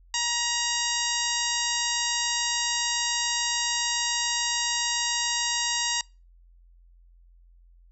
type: harmonic tone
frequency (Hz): 947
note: A#5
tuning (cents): +27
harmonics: 1 / 2 / 3 / 4 / 5 / 6 / 7 / 8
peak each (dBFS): -33 / -33 / -33 / -33 / -33 / -33 / -33 / -33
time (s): 0.14-6.01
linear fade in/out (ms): 2
effects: noise-tail reverb RT60 0.3 s tail -25 dB re dry + added 43 Hz sine -52 dBFS peak until 7.91 s